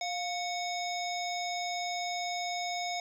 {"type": "harmonic tone with a mistuned harmonic", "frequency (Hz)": 740, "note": "F#5", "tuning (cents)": 0, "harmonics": [1, 3, 5, 7, 9], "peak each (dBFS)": [-34, -39, -41, -42, -44], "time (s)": [0.01, 3], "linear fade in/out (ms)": 2, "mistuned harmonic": 1, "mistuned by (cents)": -86, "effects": ["10-bit"]}